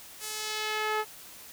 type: tone with band-pass filter sweep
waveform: sawtooth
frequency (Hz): 429.8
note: A4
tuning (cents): -41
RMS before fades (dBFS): -32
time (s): 0.19-1.05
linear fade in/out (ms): 50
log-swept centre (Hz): 11000 to 1100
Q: 0.84
effects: white hiss -48 dBFS RMS until 1.52 s